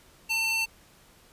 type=tone with high-pass filter; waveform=square; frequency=897 Hz; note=A5; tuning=33 cents sharp; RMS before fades=-27 dBFS; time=0.29-0.66 s; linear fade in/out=20 ms; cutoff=2400 Hz; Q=2.2; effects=pink hiss -57 dBFS RMS until 1.32 s + resampled to 32000 Hz